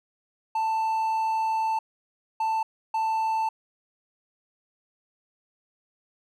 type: tone bursts at uneven times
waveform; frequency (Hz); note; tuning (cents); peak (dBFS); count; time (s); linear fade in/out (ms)
triangle; 886; A5; +12; -21; 3; 0.55-1.79 / 2.4-2.63 / 2.94-3.49; 5
effects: none